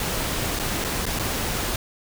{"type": "noise with dropouts", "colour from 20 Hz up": "pink", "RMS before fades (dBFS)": -26, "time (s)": [0, 1.76], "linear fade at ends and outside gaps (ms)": 2, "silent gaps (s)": [[0.591, 0.596], [0.842, 0.846], [1.056, 1.064], [1.19, 1.195]], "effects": []}